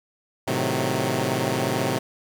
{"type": "chord", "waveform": "10% pulse", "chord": "A diminished seventh", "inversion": "none", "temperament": "equal", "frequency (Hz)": [110, 130.81, 155.56, 185], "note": ["A2", "C3", "Eb3", "Gb3"], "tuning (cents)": [0, 0, 0, 0], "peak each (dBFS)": [-20, -17, -22, -21], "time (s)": [0.47, 1.99], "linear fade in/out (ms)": 10, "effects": []}